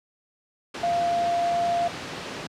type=tone in noise; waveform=sine; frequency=692 Hz; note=F5; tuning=16 cents flat; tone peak=-21 dBFS; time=0.83-1.88 s; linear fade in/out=5 ms; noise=pink; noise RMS=-33 dBFS; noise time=0.74-2.47 s; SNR=+9 dB; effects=high-pass 150 Hz 12 dB/octave + low-pass 5000 Hz 12 dB/octave